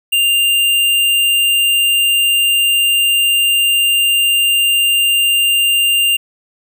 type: tone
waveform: square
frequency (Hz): 2794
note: F7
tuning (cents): 0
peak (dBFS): -11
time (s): 0.12-6.17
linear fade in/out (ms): 10
effects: none